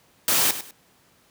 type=noise with echo; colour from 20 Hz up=white; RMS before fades=-20 dBFS; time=0.28-0.51 s; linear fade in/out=2 ms; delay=100 ms; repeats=2; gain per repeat=-12 dB; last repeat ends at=0.71 s; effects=pink hiss -59 dBFS RMS until 1.3 s + high-pass 100 Hz 12 dB/octave